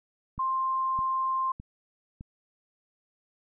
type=click train; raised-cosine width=5 ms; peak=-29 dBFS; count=4; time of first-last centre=0.38-2.209 s; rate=1.64 Hz
type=tone; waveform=sine; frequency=1052 Hz; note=C6; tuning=9 cents sharp; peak=-25 dBFS; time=0.39-1.52 s; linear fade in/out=5 ms
effects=none